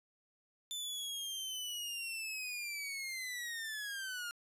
sawtooth linear sweep, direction down, 3537 to 1396.9 Hz, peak -36 dBFS, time 0.71-4.31 s, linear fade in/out 0 ms, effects resampled to 32000 Hz

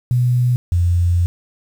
sine tone pair in turn, 123.47 / 87.31 Hz, B2 / F2, 0 / 0 cents, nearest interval tritone, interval 600 cents, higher first, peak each -12 dBFS, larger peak neither, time 0.11-0.56 / 0.72-1.26 s, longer second, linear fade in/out 0 ms, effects 7-bit

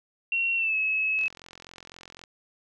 sine tone with pitch glide, 2733 to 2580 Hz, F7 to E7, -38 to -38 cents, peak -23 dBFS, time 0.32-1.28 s, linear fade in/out 2 ms, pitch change -100 cents, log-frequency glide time 0.56-0.76 s
click train, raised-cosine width 0.2 ms, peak -27 dBFS, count 47, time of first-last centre 1.19-2.238 s, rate 43.9 Hz
effects none

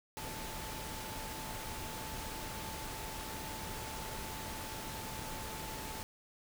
sine tone in noise, 878 Hz, A5, 4 cents flat, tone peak -48 dBFS, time 0.17-6.03 s, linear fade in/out 0 ms, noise pink, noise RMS -43 dBFS, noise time 0.17-6.03 s, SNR -8 dB, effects none

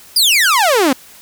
sawtooth exponential sweep, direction down, 5060 to 246.9 Hz, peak -6 dBFS, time 0.16-0.93 s, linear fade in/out 5 ms, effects white hiss -41 dBFS RMS until 1.21 s

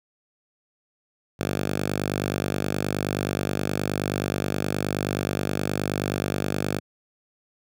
5% pulse tone with high-pass filter, 49.48 Hz, G1, 17 cents sharp, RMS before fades -27 dBFS, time 1.39-6.8 s, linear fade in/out 20 ms, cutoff 110 Hz, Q 1.2, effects none

